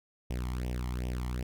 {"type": "tone with flanger", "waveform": "sawtooth", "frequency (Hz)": 61.74, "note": "B1", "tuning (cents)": 0, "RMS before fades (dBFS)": -34, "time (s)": [0.3, 1.43], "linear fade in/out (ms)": 5, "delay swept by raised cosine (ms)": [0.34, 0.98], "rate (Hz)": 2.6, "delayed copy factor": 0.8, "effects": []}